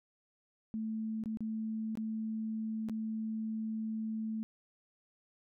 sine tone with dropouts, 220 Hz, A3, in tune, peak -34 dBFS, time 0.74-4.43 s, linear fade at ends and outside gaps 0 ms, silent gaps 1.238-1.258 / 1.372-1.406 / 1.954-1.973 / 2.887-2.896 s, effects none

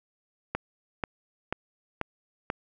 click train, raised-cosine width 0.5 ms, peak -13 dBFS, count 5, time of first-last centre 0.55-2.501 s, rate 2.05 Hz, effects none

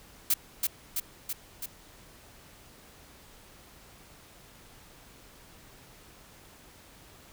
blue noise with echo, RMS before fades -24 dBFS, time 0.3-0.34 s, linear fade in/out 5 ms, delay 330 ms, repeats 4, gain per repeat -3 dB, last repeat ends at 1.66 s, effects pink hiss -54 dBFS RMS until 7.32 s

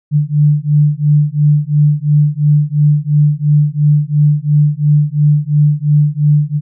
sine beating tone pair, 146.83 / 149.73 Hz, D3 / D3, 0 / +34 cents, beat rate 2.9 Hz, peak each -11 dBFS, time 0.11-6.61 s, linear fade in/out 50 ms, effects none

